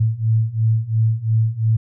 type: beating tone pair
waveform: sine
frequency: 110 / 112.9 Hz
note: A2 / A2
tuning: 0 / +45 cents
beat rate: 2.9 Hz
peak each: -19 / -17 dBFS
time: 0-1.77 s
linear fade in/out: 10 ms
effects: none